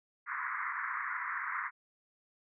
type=band-pass noise; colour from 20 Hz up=pink; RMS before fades=-37 dBFS; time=0.26-1.71 s; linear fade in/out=50 ms; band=1000 to 2100 Hz; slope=96 dB/octave; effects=none